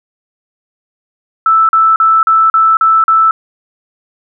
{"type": "tone bursts", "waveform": "sine", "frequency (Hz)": 1318.5, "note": "E6", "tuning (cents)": 0, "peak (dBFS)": -5, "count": 7, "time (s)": [1.46, 3.31], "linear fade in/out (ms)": 2, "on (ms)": 230, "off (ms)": 40, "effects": []}